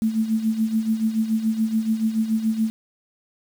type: tone with tremolo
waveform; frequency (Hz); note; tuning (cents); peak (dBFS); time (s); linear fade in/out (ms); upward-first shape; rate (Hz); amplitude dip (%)
sine; 221.2; A3; +9; -16; 0.02-2.7; 0; sine; 7; 70
effects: 7-bit